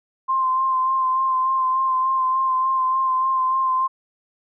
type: tone with vibrato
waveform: sine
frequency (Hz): 1046.5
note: C6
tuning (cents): 0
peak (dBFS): -17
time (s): 0.28-3.88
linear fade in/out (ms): 20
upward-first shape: sine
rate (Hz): 3.4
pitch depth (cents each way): 22
effects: none